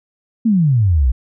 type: exponential sweep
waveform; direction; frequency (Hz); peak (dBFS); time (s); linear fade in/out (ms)
sine; down; 236.9 to 57; -10; 0.45-1.12; 10
effects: none